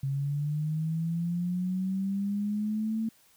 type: linear sweep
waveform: sine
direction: up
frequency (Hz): 135.1 to 224.7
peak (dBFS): -27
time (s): 0.03-3.09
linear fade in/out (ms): 5
effects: white hiss -62 dBFS RMS until 3.36 s